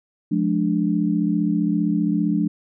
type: chord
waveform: sine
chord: D diminished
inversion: first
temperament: just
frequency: 176.2 / 211.4 / 293.7 Hz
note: F3 / Ab3 / D4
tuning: +16 / +31 / 0 cents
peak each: -22 dBFS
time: 0.31-2.48 s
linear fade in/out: 10 ms
effects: none